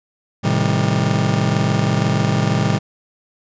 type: chord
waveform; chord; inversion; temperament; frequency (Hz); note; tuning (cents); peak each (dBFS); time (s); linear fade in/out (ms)
40% pulse; A half-diminished seventh; none; just; 110 / 132 / 158.4 / 198; A2 / C3 / Eb3 / G3; 0 / +16 / +31 / +18; -20; 0.43-2.79; 20
effects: resampled to 16000 Hz